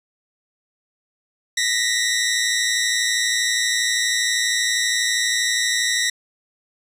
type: tone pair together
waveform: 15% pulse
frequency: 1864.5 / 1977 Hz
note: A#6 / B6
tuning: 0 / +1 cents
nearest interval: minor second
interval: 101 cents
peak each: -15 dBFS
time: 1.57-6.1 s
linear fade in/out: 5 ms
effects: resampled to 32000 Hz